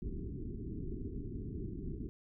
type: low-pass noise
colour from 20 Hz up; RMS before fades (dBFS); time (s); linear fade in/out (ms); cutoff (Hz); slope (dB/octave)
pink; -41; 0.02-2.09; 0; 410; 96
effects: none